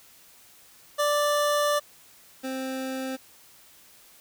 25% pulse tone pair in turn, 587.3 / 262.7 Hz, D5 / C4, 0 / +7 cents, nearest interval octave + major second, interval 1393 cents, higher first, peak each -18 / -26 dBFS, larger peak first, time 0.98-1.8 / 2.43-3.17 s, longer first, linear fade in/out 20 ms, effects white hiss -54 dBFS RMS until 4.2 s

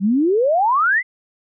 sine exponential sweep, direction up, 182.6 to 2100 Hz, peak -13 dBFS, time 0-1.03 s, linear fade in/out 50 ms, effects none

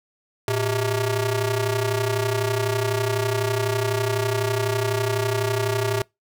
sawtooth ring-modulated tone, 256 Hz, C4, 38 cents flat, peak -14 dBFS, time 0.48-6.02 s, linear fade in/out 2 ms, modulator 144 Hz, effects noise-tail reverb RT60 0.2 s tail -26 dB re dry

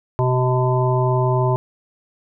harmonic tone, 126.9 Hz, B2, 47 cents sharp, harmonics 1 / 3 / 5 / 7 / 8, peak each -17 / -22 / -24 / -25 / -26 dBFS, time 0.19-1.56 s, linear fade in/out 0 ms, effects none

